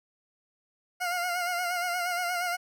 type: tone with vibrato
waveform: 20% pulse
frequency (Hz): 710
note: F5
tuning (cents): +28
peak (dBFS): -23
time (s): 1-2.57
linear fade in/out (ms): 20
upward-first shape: sine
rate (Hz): 8.5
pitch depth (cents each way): 48
effects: none